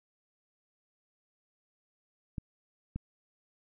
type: clicks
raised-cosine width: 5 ms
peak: -23 dBFS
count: 2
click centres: 2.382 / 2.96 s
effects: none